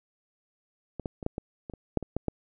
clicks, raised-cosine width 2 ms, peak -21 / -18 / -24 / -14 / -19 / -25 / -27 / -10 / -23 / -15 / -14 dBFS, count 11, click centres 0.997 / 1.058 / 1.228 / 1.264 / 1.381 / 1.698 / 1.737 / 1.973 / 2.027 / 2.166 / 2.283 s, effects none

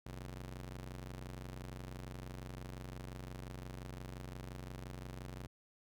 sawtooth ring-modulated tone, 91.4 Hz, F#2, 21 cents flat, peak -38 dBFS, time 0.06-5.47 s, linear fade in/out 5 ms, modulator 32.8 Hz, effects none

